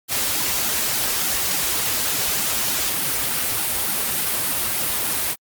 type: noise with flanger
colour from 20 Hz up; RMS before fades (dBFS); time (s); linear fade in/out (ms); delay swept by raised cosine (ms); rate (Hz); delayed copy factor
white; -22; 0.08-5.36; 50; 1.7 to 7.2; 3.4; -0.85
effects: Opus 48 kbps